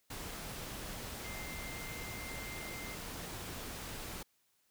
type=tone in noise; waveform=sine; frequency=2093 Hz; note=C7; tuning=in tune; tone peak=-47 dBFS; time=1.24-2.95 s; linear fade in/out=5 ms; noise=pink; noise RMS=-44 dBFS; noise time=0.1-4.23 s; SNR=-6 dB; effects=white hiss -75 dBFS RMS until 4.7 s